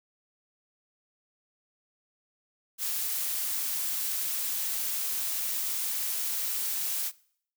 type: noise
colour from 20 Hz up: blue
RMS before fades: -31 dBFS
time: 2.78-7.12 s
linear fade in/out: 50 ms
effects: noise-tail reverb RT60 0.6 s tail -22 dB re dry